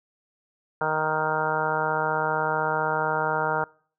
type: harmonic tone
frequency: 155.9 Hz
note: D#3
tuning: 4 cents sharp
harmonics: 1 / 2 / 3 / 4 / 5 / 6 / 7 / 8 / 9 / 10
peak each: -35 / -40 / -30 / -31 / -30 / -28 / -38 / -34 / -29 / -38 dBFS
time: 0.81-3.64 s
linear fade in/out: 2 ms
effects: noise-tail reverb RT60 0.5 s tail -25 dB re dry